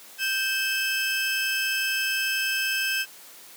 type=tone pair together; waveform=30% pulse; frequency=1568 / 2603 Hz; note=G6 / E7; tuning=0 / -22 cents; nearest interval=major sixth; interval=878 cents; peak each=-24 dBFS; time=0.18-3.06 s; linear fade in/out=50 ms; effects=white hiss -47 dBFS RMS until 3.56 s + high-pass 200 Hz 12 dB/octave